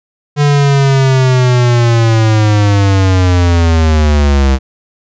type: linear sweep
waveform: square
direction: down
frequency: 146.83 to 65.41 Hz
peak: -7 dBFS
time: 0.36-4.59 s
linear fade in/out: 50 ms
effects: resampled to 16000 Hz